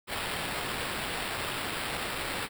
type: noise with sample-and-hold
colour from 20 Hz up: white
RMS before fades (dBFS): -34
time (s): 0.07-2.49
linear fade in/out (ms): 50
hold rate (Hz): 6300
effects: none